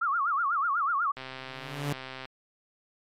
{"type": "tone with vibrato", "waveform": "sine", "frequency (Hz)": 1244.5, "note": "D#6", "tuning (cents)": 0, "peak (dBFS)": -24, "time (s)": [0.01, 1.12], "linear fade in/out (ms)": 10, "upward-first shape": "sine", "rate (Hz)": 8.1, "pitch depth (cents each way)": 230}
{"type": "click train", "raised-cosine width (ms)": 0.3, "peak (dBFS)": -23, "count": 143, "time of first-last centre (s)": [1.17, 2.254], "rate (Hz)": 131}
{"type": "tone with exponential growth", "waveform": "sawtooth", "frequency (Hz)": 144.1, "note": "D3", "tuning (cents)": -33, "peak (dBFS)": -22, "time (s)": [1.33, 1.93], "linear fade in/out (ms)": 5, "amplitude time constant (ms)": 130}
{"effects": ["MP3 96 kbps"]}